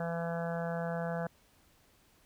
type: harmonic tone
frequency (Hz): 168.4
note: E3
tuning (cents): +37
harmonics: 1 / 3 / 4 / 5 / 6 / 7 / 8 / 9 / 10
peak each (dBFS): -36 / -39 / -38 / -45 / -51 / -50 / -50 / -46 / -49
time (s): 0-1.27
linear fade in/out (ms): 2
effects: pink hiss -66 dBFS RMS until 2.25 s